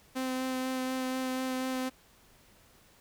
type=tone with vibrato; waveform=sawtooth; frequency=258.7 Hz; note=C4; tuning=19 cents flat; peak=-27 dBFS; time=0.15-1.9 s; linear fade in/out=20 ms; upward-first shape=sine; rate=4.1 Hz; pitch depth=11 cents each way; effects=pink hiss -61 dBFS RMS until 3 s